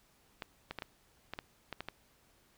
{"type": "clicks", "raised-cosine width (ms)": 0.3, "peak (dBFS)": -23, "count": 9, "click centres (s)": [0.422, 0.71, 0.787, 0.822, 1.336, 1.389, 1.727, 1.806, 1.886], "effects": ["pink hiss -68 dBFS RMS until 2.57 s"]}